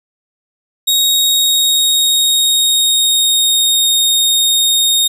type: tone with pitch glide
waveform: sawtooth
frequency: 3766 to 3710 Hz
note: A#7 to A#7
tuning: +17 to -9 cents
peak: -7 dBFS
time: 0.87-5.08 s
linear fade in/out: 10 ms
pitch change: -26 cents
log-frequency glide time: 1.04-3.92 s
effects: none